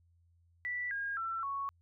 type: tone with pitch steps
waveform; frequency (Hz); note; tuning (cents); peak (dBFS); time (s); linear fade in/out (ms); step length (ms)
sine; 1966 / 1624.8 / 1342.8 / 1109.8; B6 / G#6 / E6 / C#6; -8 / -38 / +32 / +2; -34; 0.65-1.69; 0; 260
effects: added 85 Hz sine -65 dBFS peak until 1.81 s